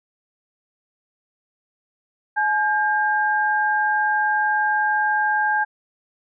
sine tone pair together, 849 / 1602.7 Hz, G#5 / G6, +38 / +38 cents, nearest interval major seventh, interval 1100 cents, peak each -20 dBFS, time 2.36-5.65 s, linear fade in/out 20 ms, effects none

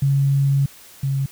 sine tone pair in turn, 138.59 / 136.6 Hz, C#3 / C#3, 0 / -25 cents, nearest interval unison, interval 25 cents, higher first, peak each -14 / -18 dBFS, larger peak first, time 0.02-0.66 / 1.03-1.26 s, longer first, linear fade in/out 5 ms, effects white hiss -45 dBFS RMS until 1.31 s

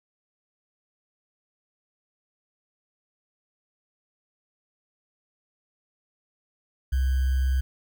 sine tone with sample-and-hold, 65.41 Hz, C2, in tune, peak -20 dBFS, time 6.92-7.61 s, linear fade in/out 10 ms, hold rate 1575 Hz, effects none

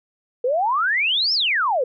sine exponential two-way sweep, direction up then down, 470 to 5480 to 470 Hz, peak -17 dBFS, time 0.44-1.84 s, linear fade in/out 5 ms, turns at 1.33 s, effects none

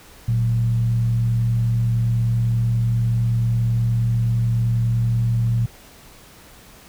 sine tone with frequency modulation, 116.54 Hz, A#2, in tune, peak -16 dBFS, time 0.28-5.66 s, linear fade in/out 5 ms, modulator 70.4 Hz, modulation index 0.35, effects pink hiss -46 dBFS RMS until 6.88 s

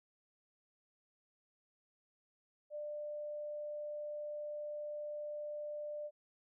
sine tone, 595 Hz, D5, 22 cents sharp, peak -40 dBFS, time 2.7-6.11 s, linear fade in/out 50 ms, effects none

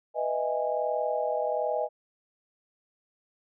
sine chord, E major seventh, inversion second, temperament just, 494.4 / 618.1 / 659.3 / 824.1 Hz, B4 / D#5 / E5 / G#5, +2 / -12 / 0 / -14 cents, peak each -32 / -29 / -34 / -32 dBFS, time 0.14-1.89 s, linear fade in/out 50 ms, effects none

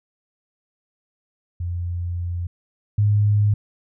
sine tone pair in turn, 87.31 / 103.97 Hz, F2 / G#2, 0 / +2 cents, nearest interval minor third, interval 302 cents, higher second, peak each -23 / -14 dBFS, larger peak second, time 1.6-2.47 / 2.98-3.54 s, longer first, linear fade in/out 5 ms, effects none

